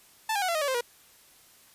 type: tone with pitch steps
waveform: sawtooth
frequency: 880 / 807 / 740 / 678.6 / 622.3 / 570.6 / 523.3 / 479.8 Hz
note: A5 / G#5 / F#5 / F5 / D#5 / C#5 / C5 / A#4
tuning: 0 / -50 / 0 / -50 / 0 / +50 / 0 / +50 cents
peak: -22 dBFS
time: 0.29-0.81 s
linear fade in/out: 5 ms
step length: 65 ms
effects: white hiss -57 dBFS RMS until 1.74 s + resampled to 32000 Hz